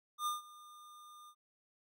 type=tone with ADSR envelope; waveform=square; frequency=1208 Hz; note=D6; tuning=48 cents sharp; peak=-33 dBFS; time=0.18-1.35 s; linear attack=84 ms; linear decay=150 ms; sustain=-21 dB; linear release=65 ms; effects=none